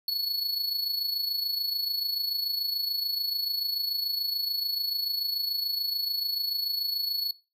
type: tone with amplitude modulation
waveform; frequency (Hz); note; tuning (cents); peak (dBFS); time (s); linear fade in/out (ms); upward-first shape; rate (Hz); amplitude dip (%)
square; 4400; C#8; -14; -25; 0.08-7.31; 2; sine; 26.9; 55
effects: noise-tail reverb RT60 0.3 s tail -19 dB re dry